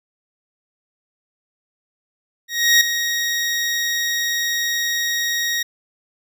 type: tone with ADSR envelope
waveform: 20% pulse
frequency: 1881 Hz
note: A#6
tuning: 15 cents sharp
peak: -4 dBFS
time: 2.48-5.63 s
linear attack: 330 ms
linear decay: 3 ms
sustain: -10 dB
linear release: 8 ms
effects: none